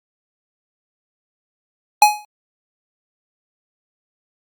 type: tone with exponential decay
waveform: square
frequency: 839 Hz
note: G#5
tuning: 17 cents sharp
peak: -4 dBFS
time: 2.02-2.25 s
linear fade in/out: 2 ms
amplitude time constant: 48 ms
effects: Opus 48 kbps